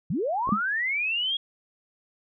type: linear sweep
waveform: sine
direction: up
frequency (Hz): 126.1 to 3322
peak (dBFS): -24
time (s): 0.1-1.37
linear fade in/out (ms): 5
type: clicks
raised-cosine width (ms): 2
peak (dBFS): -29 / -19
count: 2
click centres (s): 0.474 / 0.491
type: tone with exponential decay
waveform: sine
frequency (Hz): 206.7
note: G#3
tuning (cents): -8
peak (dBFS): -16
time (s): 0.52-0.61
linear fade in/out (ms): 5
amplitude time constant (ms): 19
effects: none